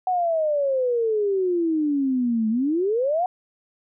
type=exponential two-way sweep; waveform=sine; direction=down then up; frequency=750 to 215.2 to 750 Hz; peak=-19 dBFS; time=0.07-3.26 s; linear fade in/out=2 ms; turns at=2.49 s; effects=none